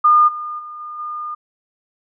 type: tone with level steps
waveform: sine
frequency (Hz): 1215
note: D#6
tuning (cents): -42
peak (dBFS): -8 / -24 / -30 / -28 / -24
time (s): 0.04-1.35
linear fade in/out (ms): 10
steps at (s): 0.27 / 0.58 / 0.79 / 0.98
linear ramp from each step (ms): 20
effects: none